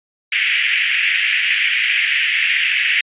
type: band-pass noise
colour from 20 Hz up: white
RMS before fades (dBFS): -17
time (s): 0.32-3.01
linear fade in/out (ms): 5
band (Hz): 1800 to 2900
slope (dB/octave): 48
effects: resampled to 8000 Hz